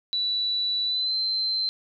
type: tone with pitch glide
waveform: sine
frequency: 3951 to 4102 Hz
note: B7 to C8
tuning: 0 to -35 cents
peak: -23 dBFS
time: 0.13-1.69 s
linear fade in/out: 0 ms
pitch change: +65 cents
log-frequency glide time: 0.85-1.15 s
effects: none